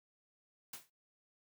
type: noise with exponential decay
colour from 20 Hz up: white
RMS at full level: -42 dBFS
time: 0.73-0.9 s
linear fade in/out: 5 ms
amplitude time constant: 36 ms
effects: noise-tail reverb RT60 0.1 s tail -18 dB re dry + high-pass 80 Hz 12 dB/octave